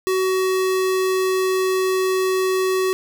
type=tone; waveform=square; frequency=375.5 Hz; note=F#4; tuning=26 cents sharp; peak=-18 dBFS; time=0.07-2.93 s; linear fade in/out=0 ms; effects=none